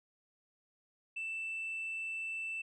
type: tone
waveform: sine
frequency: 2657 Hz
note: E7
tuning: 13 cents sharp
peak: -35 dBFS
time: 1.16-2.62 s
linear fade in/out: 10 ms
effects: tanh soft clip ceiling -34 dBFS